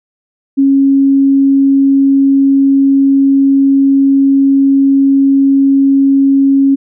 sine tone, 274 Hz, C#4, 20 cents flat, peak -5 dBFS, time 0.57-6.76 s, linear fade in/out 20 ms, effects none

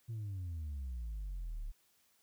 sine exponential sweep, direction down, 117.7 to 34 Hz, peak -36 dBFS, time 0.08-1.72 s, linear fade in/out 20 ms, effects tanh soft clip ceiling -37 dBFS + white hiss -72 dBFS RMS until 2.22 s

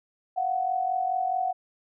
sine tone pair together, 700.3 / 745 Hz, F5 / F#5, +5 / +12 cents, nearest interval minor second, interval 107 cents, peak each -30 / -25 dBFS, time 0.36-1.53 s, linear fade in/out 20 ms, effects none

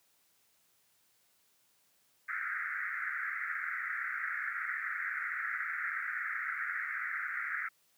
white band-pass noise, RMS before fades -37 dBFS, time 2.28-7.69 s, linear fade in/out 10 ms, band 1300 to 2100 Hz, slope 96 dB/octave, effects white hiss -71 dBFS RMS until 7.97 s + high-pass 80 Hz 12 dB/octave

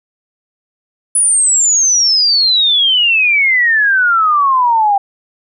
sine exponential sweep, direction down, 9990 to 784 Hz, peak -8 dBFS, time 1.15-4.98 s, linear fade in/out 5 ms, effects none

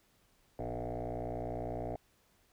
sine tone with frequency modulation, 370 Hz, F#4, in tune, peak -34 dBFS, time 0.59-1.96 s, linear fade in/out 2 ms, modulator 60 Hz, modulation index 6.1, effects tanh soft clip ceiling -33 dBFS + pink hiss -70 dBFS RMS until 2.52 s

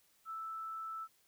sine tone, 1318.5 Hz, E6, in tune, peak -40 dBFS, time 0.25-1.08 s, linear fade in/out 50 ms, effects white hiss -71 dBFS RMS until 1.27 s

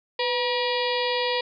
harmonic tone with a mistuned harmonic, 480 Hz, B4, 49 cents flat, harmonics 1 / 2 / 4 / 5 / 6 / 7 / 8 / 9 / 10, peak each -26 / -29 / -32 / -33 / -34 / -34 / -35 / -36 / -36 dBFS, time 0.19-1.41 s, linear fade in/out 5 ms, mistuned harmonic 1, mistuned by +60 cents, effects none

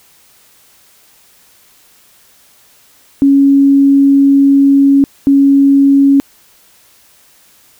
sine tone bursts at uneven times, 277.2 Hz, C#4, in tune, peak -4 dBFS, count 2, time 3.22-5.04 / 5.27-6.2 s, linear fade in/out 0 ms, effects white hiss -47 dBFS RMS until 7.79 s

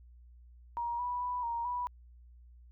sine tone with pitch steps, 946 / 981 / 987 / 936 / 981 Hz, A#5 / B5 / B5 / A#5 / B5, +25 / -12 / -1 / +7 / -12 cents, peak -32 dBFS, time 0.77-1.87 s, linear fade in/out 0 ms, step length 220 ms, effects added 60 Hz sine -53 dBFS peak until 2.71 s

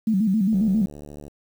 sine tone with vibrato, 204.6 Hz, G#3, 26 cents flat, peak -17 dBFS, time 0.07-0.86 s, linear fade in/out 5 ms, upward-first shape square, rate 7.4 Hz, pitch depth 130 cents each way
click train, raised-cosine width 2 ms, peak -27 dBFS, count 56, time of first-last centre 0.53-1.28 s, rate 73.3 Hz
effects 8-bit

